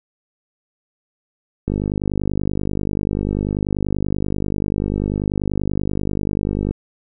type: click train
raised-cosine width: 3 ms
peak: -8 dBFS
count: 254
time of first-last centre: 1.68-6.71 s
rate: 50.3 Hz
effects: none